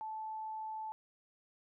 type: tone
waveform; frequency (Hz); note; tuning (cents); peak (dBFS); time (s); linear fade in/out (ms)
sine; 873; A5; -14; -39; 0.01-0.92; 0
effects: none